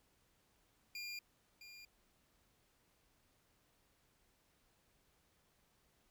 25% pulse tone with echo, 2400 Hz, D7, 37 cents sharp, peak -40 dBFS, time 0.95-1.19 s, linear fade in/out 2 ms, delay 660 ms, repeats 1, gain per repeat -10 dB, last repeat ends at 1.85 s, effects pink hiss -75 dBFS RMS until 6.1 s

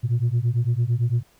sine beating tone pair, 114.7 / 123.6 Hz, A#2 / B2, -28 / +2 cents, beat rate 8.9 Hz, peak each -20 dBFS, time 0.03-1.23 s, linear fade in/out 20 ms, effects tanh soft clip ceiling -15 dBFS + pink hiss -59 dBFS RMS until 1.39 s

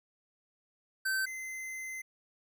square tone pair in turn, 1545 / 2062 Hz, G6 / C7, -26 / -26 cents, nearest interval perfect fourth, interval 500 cents, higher second, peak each -30 / -39 dBFS, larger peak first, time 1.05-1.26 / 1.26-2.02 s, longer second, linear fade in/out 10 ms, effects none

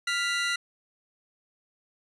25% pulse tone pair together, 1396.9 / 1975.5 Hz, F6 / B6, 0 / 0 cents, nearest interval tritone, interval 600 cents, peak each -25 dBFS, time 0.07-0.56 s, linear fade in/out 5 ms, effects resampled to 22050 Hz

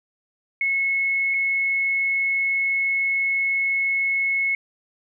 sine tone pair in turn, 2187 / 2187 Hz, C#7 / C#7, -24 / -24 cents, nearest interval unison, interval 0 cents, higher neither, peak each -19 dBFS, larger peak neither, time 0.61-1.34 / 1.34-4.55 s, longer second, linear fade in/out 2 ms, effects none

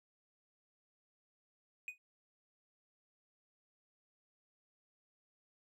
triangle tone with exponential decay, 2489 Hz, D#7, in tune, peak -35 dBFS, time 1.88-1.98 s, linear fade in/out 1 ms, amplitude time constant 21 ms, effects none

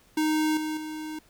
square tone with level steps, 310 Hz, D#4, 6 cents flat, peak -23 / -29 / -34 dBFS, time 0.17-1.19 s, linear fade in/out 5 ms, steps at 0.57 / 0.77 s, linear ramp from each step 2 ms, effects pink hiss -60 dBFS RMS until 1.29 s

